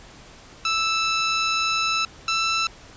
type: tone pair in turn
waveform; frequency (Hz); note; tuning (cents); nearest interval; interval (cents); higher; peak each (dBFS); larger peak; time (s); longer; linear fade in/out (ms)
15% pulse; 1318.5 / 1328.4; E6 / E6; 0 / +13; unison; 13; second; -14; neither; 0.65-2.05 / 2.28-2.67; first; 2
effects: pink hiss -46 dBFS RMS until 2.96 s + resampled to 16000 Hz